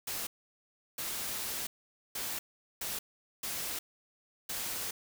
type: noise bursts at uneven times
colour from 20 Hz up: white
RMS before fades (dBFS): -37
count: 6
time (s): 0.07-0.27 / 0.98-1.67 / 2.15-2.39 / 2.81-2.99 / 3.43-3.79 / 4.49-4.91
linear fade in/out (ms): 5
effects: none